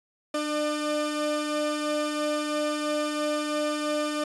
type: tone pair together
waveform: 30% pulse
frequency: 299 / 601 Hz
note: D4 / D5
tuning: +31 / +40 cents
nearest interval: octave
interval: 1209 cents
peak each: -26 dBFS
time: 0.34-4.24 s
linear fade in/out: 5 ms
effects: resampled to 24000 Hz